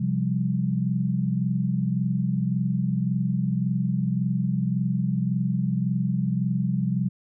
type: chord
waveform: sine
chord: C suspended fourth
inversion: none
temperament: just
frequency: 130.81 / 174.42 / 196.22 Hz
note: C3 / F3 / G3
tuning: 0 / -2 / +2 cents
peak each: -26 dBFS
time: 0-7.09 s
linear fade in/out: 10 ms
effects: none